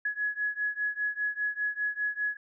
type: beating tone pair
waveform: sine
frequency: 1683 / 1688 Hz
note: G#6 / G#6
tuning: +23 / +28 cents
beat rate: 5 Hz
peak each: -31 / -32 dBFS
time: 0.05-2.37 s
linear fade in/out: 5 ms
effects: none